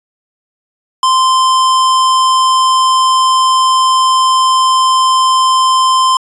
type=tone; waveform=square; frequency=1040 Hz; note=C6; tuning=11 cents flat; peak=-8 dBFS; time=1.03-6.17 s; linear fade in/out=2 ms; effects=resampled to 22050 Hz